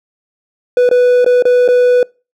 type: tone with dropouts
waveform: triangle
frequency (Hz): 493.9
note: B4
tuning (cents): 0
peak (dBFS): -4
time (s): 0.77-2.03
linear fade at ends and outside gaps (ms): 2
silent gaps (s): 0.891-0.912 / 1.246-1.262 / 1.424-1.453 / 1.679-1.686
effects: noise-tail reverb RT60 0.3 s tail -25 dB re dry